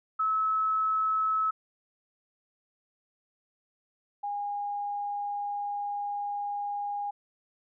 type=tone pair in turn; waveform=sine; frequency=1296 / 816.4 Hz; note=E6 / G#5; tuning=-30 / -30 cents; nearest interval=minor sixth; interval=800 cents; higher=first; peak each=-24 / -30 dBFS; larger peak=first; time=0.19-1.51 / 4.23-7.11 s; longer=second; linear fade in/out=10 ms; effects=none